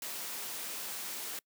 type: noise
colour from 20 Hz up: white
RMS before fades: -40 dBFS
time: 0.02-1.39 s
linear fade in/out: 2 ms
effects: noise-tail reverb RT60 0.1 s tail -25 dB re dry + high-pass 200 Hz 12 dB/octave